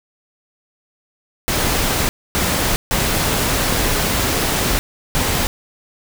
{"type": "noise bursts at uneven times", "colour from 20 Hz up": "pink", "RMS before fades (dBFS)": -18, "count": 4, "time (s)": [[1.48, 2.09], [2.35, 2.76], [2.91, 4.79], [5.15, 5.47]], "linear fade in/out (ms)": 0, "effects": []}